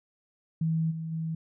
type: tone with level steps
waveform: sine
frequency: 161.6 Hz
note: E3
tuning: 34 cents flat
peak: -24 / -32 / -29 dBFS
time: 0.61-1.35 s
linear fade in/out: 5 ms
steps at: 0.9 / 1.11 s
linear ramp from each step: 20 ms
effects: none